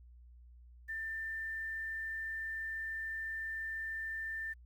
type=tone with quantisation; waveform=sine; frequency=1787 Hz; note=A6; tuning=26 cents sharp; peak=-37 dBFS; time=0.88-4.54 s; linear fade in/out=20 ms; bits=11; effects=added 60 Hz sine -54 dBFS peak until 4.65 s